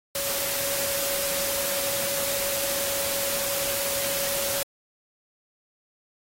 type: tone in noise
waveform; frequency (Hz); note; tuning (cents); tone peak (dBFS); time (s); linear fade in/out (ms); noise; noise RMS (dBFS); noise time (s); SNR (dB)
sine; 557; C#5; +8; -32; 0.15-4.63; 2; white; -28; 0.15-4.63; -7
effects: AAC 48 kbps

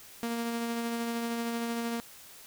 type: tone with tremolo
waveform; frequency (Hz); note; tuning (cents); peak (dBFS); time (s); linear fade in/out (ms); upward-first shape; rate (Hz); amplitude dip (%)
sawtooth; 233.1; A#3; 0; -26; 0.23-2; 0; sine; 13; 25
effects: white hiss -51 dBFS RMS until 2.46 s

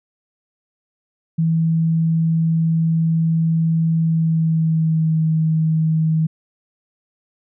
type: tone with pitch glide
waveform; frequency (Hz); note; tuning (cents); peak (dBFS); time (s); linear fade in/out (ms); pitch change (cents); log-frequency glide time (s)
sine; 163 to 159.09; E3 to D#3; -19 to +39; -14; 1.38-6.27; 10; -42; 3.99-5.22
effects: none

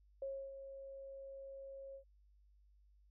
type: tone with ADSR envelope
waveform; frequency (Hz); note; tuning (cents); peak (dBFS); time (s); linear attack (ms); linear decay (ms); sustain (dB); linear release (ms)
sine; 544; C#5; -33; -39; 0.22-2.04; 3; 290; -9; 90
effects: added 50 Hz sine -65 dBFS peak until 3.1 s

